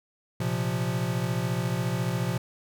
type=chord; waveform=square; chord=Bb suspended second; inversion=none; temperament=equal; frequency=116.54 / 130.81 / 174.61 Hz; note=Bb2 / C3 / F3; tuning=0 / 0 / 0 cents; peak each=-31 dBFS; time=0.4-2.38 s; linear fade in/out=5 ms; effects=none